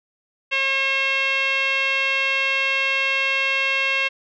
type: tone with low-pass filter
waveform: 5% pulse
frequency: 540 Hz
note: C#5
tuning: 45 cents flat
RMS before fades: -21 dBFS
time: 0.51-4.09 s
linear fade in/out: 20 ms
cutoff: 2600 Hz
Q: 4
effects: none